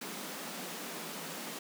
pink high-pass noise, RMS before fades -42 dBFS, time 0.01-1.59 s, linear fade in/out 5 ms, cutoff 160 Hz, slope 96 dB/octave, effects none

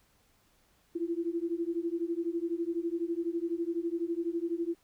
sine beating tone pair, 332.4 / 344.4 Hz, E4 / F4, +15 / -24 cents, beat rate 12 Hz, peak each -33 / -33 dBFS, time 0.95-4.75 s, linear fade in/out 10 ms, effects pink hiss -68 dBFS RMS until 4.83 s

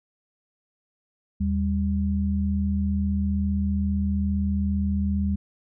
sine tone pair together, 78.89 / 198.8 Hz, D#2 / G3, +24 / +25 cents, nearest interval octave + major third, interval 1601 cents, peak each -24 dBFS, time 1.4-5.36 s, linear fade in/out 10 ms, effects none

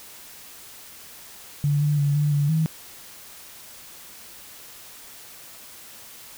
sine tone with pitch steps, 144.7 / 147.9 / 143.1 / 147.6 / 144.4 / 159.2 Hz, D3 / D3 / D3 / D3 / D3 / D#3, -25 / +13 / -45 / +9 / -29 / +40 cents, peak -18 dBFS, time 1.64-2.66 s, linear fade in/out 0 ms, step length 170 ms, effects white hiss -44 dBFS RMS until 6.37 s

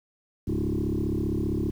sine tone with frequency modulation, 207.1 Hz, G#3, 5 cents flat, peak -23 dBFS, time 0.47-1.71 s, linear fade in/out 10 ms, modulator 35.2 Hz, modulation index 4.6, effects tanh soft clip ceiling -20 dBFS + 9-bit

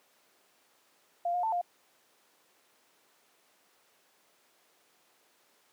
sine tone with pitch steps, 695 / 713 / 888 / 704 Hz, F5 / F5 / A5 / F5, -9 / +36 / +16 / +14 cents, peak -27 dBFS, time 1.25-1.614 s, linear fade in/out 5 ms, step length 91 ms, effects pink hiss -66 dBFS RMS until 5.72 s + high-pass 400 Hz 12 dB/octave

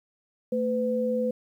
sine tone pair together, 224.4 / 503.8 Hz, A3 / B4, +34 / +34 cents, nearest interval octave + major second, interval 1400 cents, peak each -28 / -25 dBFS, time 0.52-1.31 s, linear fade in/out 5 ms, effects 10-bit

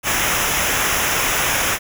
pink noise with comb filter, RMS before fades -19 dBFS, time 0.03-1.79 s, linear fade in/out 50 ms, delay 0.23 ms, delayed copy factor -0.7, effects none

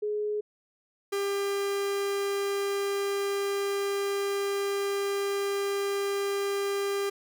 sine / 45% pulse tone pair in turn, 420 / 399.1 Hz, G#4 / G4, +19 / +31 cents, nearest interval minor second, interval 88 cents, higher first, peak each -27 dBFS, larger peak neither, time 0.02-0.41 / 1.12-7.1 s, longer second, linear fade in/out 10 ms, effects none

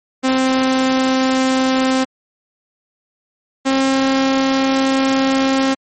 sawtooth tone pair in turn, 261.5 / 267.9 Hz, C4 / C4, -1 / +41 cents, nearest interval unison, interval 42 cents, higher second, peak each -9 dBFS, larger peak neither, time 0.23-2.05 / 3.65-5.75 s, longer second, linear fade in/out 20 ms, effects MP3 32 kbps

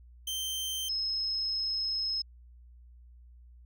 sawtooth / sine tone pair in turn, 3124 / 5168 Hz, G7 / E8, -7 / -35 cents, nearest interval major sixth, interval 872 cents, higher second, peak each -29 / -29 dBFS, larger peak neither, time 0.27-0.89 / 0.89-2.22 s, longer second, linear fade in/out 5 ms, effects added 60 Hz sine -51 dBFS peak until 3.65 s

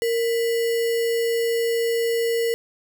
sine tone with sample-and-hold, 462.9 Hz, A#4, 12 cents flat, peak -19 dBFS, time 0.02-2.54 s, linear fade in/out 0 ms, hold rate 2450 Hz, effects none

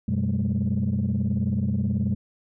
sine tone cluster, 92.6 / 124.3 / 194.7 / 213.3 Hz, F#2 / B2 / G3 / G#3, +2 / +12 / -12 / +46 cents, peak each -26 dBFS, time 0.08-2.15 s, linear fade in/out 5 ms, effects tanh soft clip ceiling -16 dBFS

